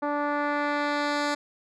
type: tone with low-pass filter sweep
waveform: 10% pulse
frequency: 291.6 Hz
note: D4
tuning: 12 cents flat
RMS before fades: -27 dBFS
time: 0.02-1.35 s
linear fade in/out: 10 ms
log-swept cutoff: 1000 to 6500 Hz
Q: 0.98
effects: none